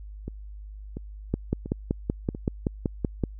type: two click trains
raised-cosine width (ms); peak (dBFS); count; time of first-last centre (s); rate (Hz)
3; -11 / -21; 11 / 4; 1.34-3.238 / 0.28-2.349; 5.27 / 1.45
effects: added 51 Hz sine -38 dBFS peak until 3.39 s